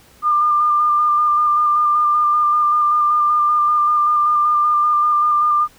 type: tone with vibrato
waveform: sine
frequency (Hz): 1200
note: D6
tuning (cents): +37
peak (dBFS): -12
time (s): 0.22-5.68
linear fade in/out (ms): 50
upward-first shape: square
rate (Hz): 5.2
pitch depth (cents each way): 15
effects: pink hiss -49 dBFS RMS until 5.78 s